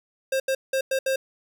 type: tone bursts at uneven times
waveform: square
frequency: 532 Hz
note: C5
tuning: 29 cents sharp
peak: -22 dBFS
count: 5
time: 0.32-0.4 / 0.48-0.55 / 0.73-0.81 / 0.91-0.99 / 1.06-1.16 s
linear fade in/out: 5 ms
effects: none